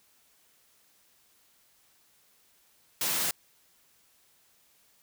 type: high-pass noise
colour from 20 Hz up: white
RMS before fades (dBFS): -29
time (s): 3.01-3.31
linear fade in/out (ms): 2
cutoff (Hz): 120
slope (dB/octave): 96
effects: white hiss -65 dBFS RMS until 5.02 s